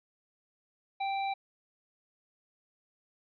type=tone; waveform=square; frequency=784 Hz; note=G5; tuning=in tune; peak=-31 dBFS; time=1-1.34 s; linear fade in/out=10 ms; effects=resampled to 11025 Hz + 12-bit